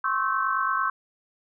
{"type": "tone cluster", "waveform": "sine", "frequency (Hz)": [1061, 1110, 1303, 1541], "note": ["C6", "C#6", "E6", "G6"], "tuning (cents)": [24, 2, -20, -30], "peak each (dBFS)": -28, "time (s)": [0.04, 0.9], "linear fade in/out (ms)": 5, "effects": []}